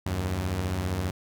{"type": "beating tone pair", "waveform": "sawtooth", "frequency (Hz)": [77.78, 92.78], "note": ["D#2", "F#2"], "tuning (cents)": [0, 5], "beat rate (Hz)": 15, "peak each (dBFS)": [-29, -24], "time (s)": [0.06, 1.11], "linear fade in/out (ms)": 5, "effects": []}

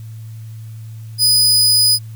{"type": "tone", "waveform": "sawtooth", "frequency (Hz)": 4978, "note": "D#8", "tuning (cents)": 0, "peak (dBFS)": -7, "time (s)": [1.18, 1.99], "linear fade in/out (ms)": 50, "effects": ["added 111 Hz sine -29 dBFS peak until 2.15 s", "white hiss -51 dBFS RMS until 2.15 s"]}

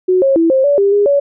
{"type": "tone with pitch steps", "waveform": "sine", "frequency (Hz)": [368.5, 542, 330.4, 529, 573, 398.6, 408.8, 566], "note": ["F#4", "C#5", "E4", "C5", "D5", "G4", "G#4", "C#5"], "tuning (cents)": [-7, -39, 4, 19, -43, 29, -27, 36], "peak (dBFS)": -8, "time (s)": [0.08, 1.2], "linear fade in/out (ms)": 10, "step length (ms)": 140, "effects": []}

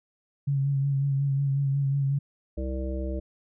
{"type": "tone with vibrato", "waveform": "sine", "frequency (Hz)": 138.59, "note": "C#3", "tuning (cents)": 0, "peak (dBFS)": -22, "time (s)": [0.47, 2.19], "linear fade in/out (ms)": 10, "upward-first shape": "sine", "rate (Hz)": 5.5, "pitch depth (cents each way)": 31}
{"type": "harmonic tone", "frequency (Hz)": 65.3, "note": "C2", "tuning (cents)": -3, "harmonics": [1, 3, 5, 7, 9], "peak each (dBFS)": [-29, -38, -36, -41, -38], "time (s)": [2.57, 3.2], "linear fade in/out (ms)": 10}
{"effects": []}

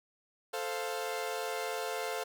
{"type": "chord", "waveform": "sawtooth", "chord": "F major", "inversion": "first", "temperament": "equal", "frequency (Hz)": [440, 523.3, 698.5], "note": ["A4", "C5", "F5"], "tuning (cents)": [0, 0, 0], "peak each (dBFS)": [-34, -35, -35], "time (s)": [0.53, 2.24], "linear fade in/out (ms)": 10, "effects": []}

